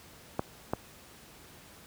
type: clicks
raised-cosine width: 1 ms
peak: -14 dBFS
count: 2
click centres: 0.394 / 0.735 s
effects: pink hiss -53 dBFS RMS until 1.86 s + high-pass 60 Hz 12 dB/octave